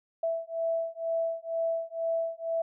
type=beating tone pair; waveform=sine; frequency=659.3 / 661.4 Hz; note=E5 / E5; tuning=0 / +6 cents; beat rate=2.1 Hz; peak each=-31 dBFS; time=0.23-2.62 s; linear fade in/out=5 ms; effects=none